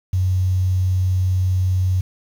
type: tone with quantisation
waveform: sine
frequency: 92.5 Hz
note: F#2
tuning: in tune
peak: -15 dBFS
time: 0.13-2.01 s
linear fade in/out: 5 ms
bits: 7
effects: none